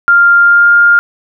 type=tone with pitch glide; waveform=sine; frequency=1396.9 to 1407.4 Hz; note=F6 to F6; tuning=0 to +13 cents; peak=-3 dBFS; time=0.08-0.99 s; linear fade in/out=0 ms; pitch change=+13 cents; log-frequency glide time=0.37-0.72 s; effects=none